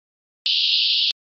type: band-pass noise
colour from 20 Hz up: pink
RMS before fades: -19 dBFS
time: 0.46-1.11 s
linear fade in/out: 0 ms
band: 2800 to 4900 Hz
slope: 96 dB/octave
effects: MP3 32 kbps